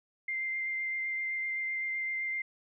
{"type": "tone with vibrato", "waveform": "sine", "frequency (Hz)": 2093, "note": "C7", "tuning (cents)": 0, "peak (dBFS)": -31, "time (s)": [0.28, 2.42], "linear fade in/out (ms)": 5, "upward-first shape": "sine", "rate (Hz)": 7.8, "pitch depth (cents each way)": 11, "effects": []}